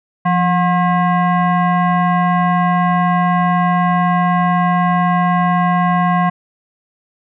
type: tone with frequency modulation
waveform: sine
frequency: 174.61 Hz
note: F3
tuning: in tune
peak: -11 dBFS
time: 0.25-6.3 s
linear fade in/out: 10 ms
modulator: 898 Hz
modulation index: 1.2
effects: none